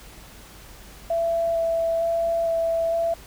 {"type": "tone with vibrato", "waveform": "sine", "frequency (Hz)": 666, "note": "E5", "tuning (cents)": 18, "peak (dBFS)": -20, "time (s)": [1.1, 3.14], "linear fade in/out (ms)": 5, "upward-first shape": "square", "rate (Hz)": 1.1, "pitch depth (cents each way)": 9, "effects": ["added 50 Hz sine -47 dBFS peak until 3.26 s", "pink hiss -46 dBFS RMS until 3.26 s"]}